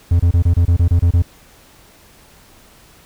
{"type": "tone bursts", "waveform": "triangle", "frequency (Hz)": 86, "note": "F2", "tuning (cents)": -26, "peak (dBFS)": -7, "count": 10, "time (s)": [0.11, 1.222], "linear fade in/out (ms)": 5, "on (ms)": 86, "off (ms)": 28, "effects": ["pink hiss -47 dBFS RMS until 3.05 s"]}